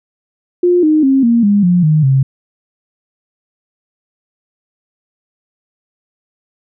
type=tone with pitch steps; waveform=sine; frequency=354.5 / 308.6 / 268.7 / 233.9 / 203.6 / 177.25 / 154.31 / 134.33 Hz; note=F4 / D#4 / C4 / A#3 / G#3 / F3 / D#3 / C3; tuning=+26 / -14 / +46 / +6 / -34 / +26 / -14 / +46 cents; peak=-7 dBFS; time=0.63-2.23 s; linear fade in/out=5 ms; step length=200 ms; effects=none